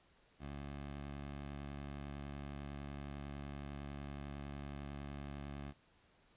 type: tone with vibrato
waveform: 15% pulse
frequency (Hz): 70.9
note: C#2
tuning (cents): +40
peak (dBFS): -38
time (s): 0.39-5.74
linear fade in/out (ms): 50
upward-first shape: sine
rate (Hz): 9.1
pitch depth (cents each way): 16
effects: pink hiss -70 dBFS RMS until 6.36 s + resampled to 8000 Hz